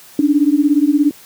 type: beating tone pair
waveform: sine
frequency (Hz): 283.9 / 300.9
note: C#4 / D4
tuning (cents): +41 / +42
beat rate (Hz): 17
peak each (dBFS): -13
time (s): 0.19-1.11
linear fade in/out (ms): 2
effects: white hiss -42 dBFS RMS until 1.25 s + high-pass 80 Hz 12 dB/octave